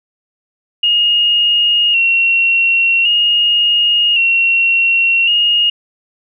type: tone with vibrato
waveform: sine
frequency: 2794 Hz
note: F7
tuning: in tune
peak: -9 dBFS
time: 0.83-5.7 s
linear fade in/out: 5 ms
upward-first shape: square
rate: 0.45 Hz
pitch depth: 39 cents each way
effects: none